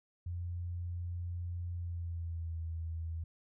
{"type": "tone with pitch glide", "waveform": "sine", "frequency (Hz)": [87.31, 81.94], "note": ["F2", "E2"], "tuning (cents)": [0, -10], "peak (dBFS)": -36, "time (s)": [0.26, 3.24], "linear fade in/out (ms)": 5, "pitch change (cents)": -110, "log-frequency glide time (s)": [1.72, 2.59], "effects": []}